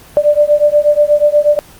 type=beating tone pair; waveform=sine; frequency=587.3 / 595.6 Hz; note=D5 / D5; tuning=0 / +24 cents; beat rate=8.3 Hz; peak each=-10 dBFS; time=0.17-1.59 s; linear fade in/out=0 ms; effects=pink hiss -39 dBFS RMS until 1.79 s + Opus 24 kbps